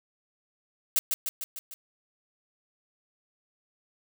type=noise with echo; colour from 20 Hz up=blue; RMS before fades=-23 dBFS; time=0.96-0.99 s; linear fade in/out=0 ms; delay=150 ms; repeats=5; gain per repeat=-4 dB; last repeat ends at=1.74 s; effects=none